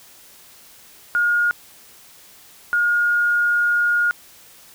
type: tone bursts at uneven times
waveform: sine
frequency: 1428 Hz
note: F6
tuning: 38 cents sharp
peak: -15 dBFS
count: 2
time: 1.15-1.51 / 2.73-4.11 s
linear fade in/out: 0 ms
effects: white hiss -47 dBFS RMS until 4.74 s